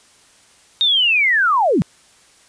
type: linear sweep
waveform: sine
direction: down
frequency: 3729 to 130.81 Hz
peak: -12 dBFS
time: 0.81-1.82 s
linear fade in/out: 0 ms
effects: white hiss -51 dBFS RMS until 2.48 s + resampled to 22050 Hz